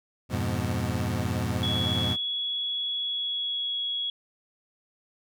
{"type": "chord", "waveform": "25% pulse", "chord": "F diminished", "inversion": "none", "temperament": "equal", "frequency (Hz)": [87.31, 103.83, 123.47], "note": ["F2", "Ab2", "Cb3"], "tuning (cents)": [0, 0, 0], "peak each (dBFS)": -27, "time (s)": [0.29, 2.17], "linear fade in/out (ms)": 50}
{"type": "tone with pitch glide", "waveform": "sine", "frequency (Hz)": [3366, 3339], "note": ["G#7", "G#7"], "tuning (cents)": [23, 9], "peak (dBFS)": -27, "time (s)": [1.63, 4.1], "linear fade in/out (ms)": 2, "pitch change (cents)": -14, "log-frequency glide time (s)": [3, 3.79]}
{"effects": []}